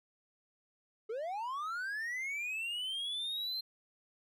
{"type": "linear sweep", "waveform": "triangle", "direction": "up", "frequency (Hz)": [415.3, 4162], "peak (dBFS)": -34, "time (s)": [1.09, 3.61], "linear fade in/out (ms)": 10, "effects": []}